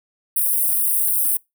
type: high-pass noise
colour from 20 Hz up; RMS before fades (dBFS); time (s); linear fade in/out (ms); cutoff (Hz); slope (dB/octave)
white; -19; 0.36-1.37; 5; 8800; 96
effects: noise-tail reverb RT60 0.2 s tail -24 dB re dry